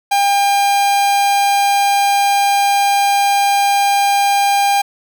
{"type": "tone", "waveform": "45% pulse", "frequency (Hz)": 802, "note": "G5", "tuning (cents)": 39, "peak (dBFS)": -11, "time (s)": [0.11, 4.82], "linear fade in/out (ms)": 10, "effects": []}